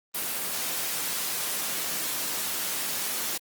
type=noise; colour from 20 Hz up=white; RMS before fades=-30 dBFS; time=0.14-3.38 s; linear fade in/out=10 ms; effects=high-pass 150 Hz 12 dB/octave + Opus 24 kbps